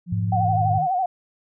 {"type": "tone with pitch glide", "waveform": "sine", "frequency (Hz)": [174.61, 154.66], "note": ["F3", "D#3"], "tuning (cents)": [0, -10], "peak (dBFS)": -27, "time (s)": [0.06, 0.88], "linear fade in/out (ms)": 50, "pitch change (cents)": -210, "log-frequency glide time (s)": [0.36, 0.64]}
{"type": "tone with tremolo", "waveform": "sine", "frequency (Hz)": 105.9, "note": "G#2", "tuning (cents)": 34, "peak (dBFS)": -19, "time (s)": [0.12, 0.79], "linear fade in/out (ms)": 5, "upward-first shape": "sine", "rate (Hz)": 19, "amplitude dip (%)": 45}
{"type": "tone with vibrato", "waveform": "sine", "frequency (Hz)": 741, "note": "F#5", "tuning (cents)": 2, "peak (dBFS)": -19, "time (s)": [0.32, 1.06], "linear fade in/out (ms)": 5, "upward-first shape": "sine", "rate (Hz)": 12, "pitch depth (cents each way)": 77}
{"effects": []}